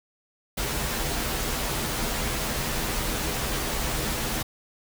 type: noise with comb filter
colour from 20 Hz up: pink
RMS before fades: -28 dBFS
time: 0.57-4.43 s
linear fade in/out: 10 ms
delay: 11 ms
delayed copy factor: -0.6
effects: none